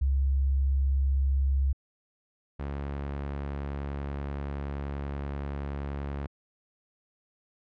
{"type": "tone pair in turn", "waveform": ["sine", "sawtooth"], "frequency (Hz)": [67.8, 70.48], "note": ["C#2", "C#2"], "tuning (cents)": [-38, 29], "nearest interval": "minor second", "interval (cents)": 67, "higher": "second", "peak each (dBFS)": [-22, -28], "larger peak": "first", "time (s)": [[0.01, 1.73], [2.59, 6.27]], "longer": "second", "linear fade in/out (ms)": 10, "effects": ["low-pass 2000 Hz 12 dB/octave"]}